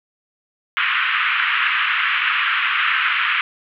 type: band-pass noise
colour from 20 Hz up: pink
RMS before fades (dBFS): -19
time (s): 0.77-3.41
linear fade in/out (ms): 0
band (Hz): 1200 to 3000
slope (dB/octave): 48
effects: none